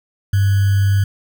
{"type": "tone with sample-and-hold", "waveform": "sine", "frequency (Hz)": 98.6, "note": "G2", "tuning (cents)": 11, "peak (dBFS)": -11, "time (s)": [0.33, 1.04], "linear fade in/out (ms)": 5, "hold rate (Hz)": 1575, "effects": []}